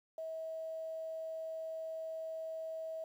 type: tone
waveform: sine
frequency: 644 Hz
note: E5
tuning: 41 cents flat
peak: -39 dBFS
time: 0.18-3.04 s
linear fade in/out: 2 ms
effects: 11-bit